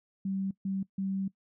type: tone bursts at uneven times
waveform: sine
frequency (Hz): 193.2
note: G3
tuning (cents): -25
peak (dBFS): -29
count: 3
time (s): 0.25-0.51 / 0.65-0.83 / 0.98-1.28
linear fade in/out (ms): 5
effects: noise-tail reverb RT60 0.1 s tail -20 dB re dry